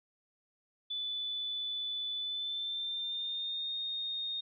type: tone with pitch glide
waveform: sine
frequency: 3485 to 3692 Hz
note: A7 to A#7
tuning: -17 to -17 cents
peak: -34 dBFS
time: 0.9-4.41 s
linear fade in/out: 10 ms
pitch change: +100 cents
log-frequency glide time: 2.17-3.76 s
effects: none